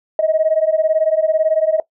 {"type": "beating tone pair", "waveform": "sine", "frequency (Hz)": [623, 641], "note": ["D#5", "E5"], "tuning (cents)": [2, -49], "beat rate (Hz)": 18, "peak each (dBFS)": -15, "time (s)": [0.19, 1.8], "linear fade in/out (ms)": 2, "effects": ["noise-tail reverb RT60 0.1 s tail -19 dB re dry", "tanh soft clip ceiling -5 dBFS"]}